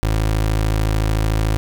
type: tone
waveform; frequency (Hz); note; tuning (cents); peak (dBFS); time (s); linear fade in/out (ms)
25% pulse; 53.6; A1; -45; -12; 0.03-1.57; 0
effects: none